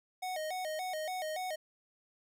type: tone with vibrato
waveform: square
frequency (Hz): 678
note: E5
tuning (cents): +49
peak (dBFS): -36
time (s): 0.22-1.56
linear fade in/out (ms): 10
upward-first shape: square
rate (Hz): 3.5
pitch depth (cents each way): 150
effects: none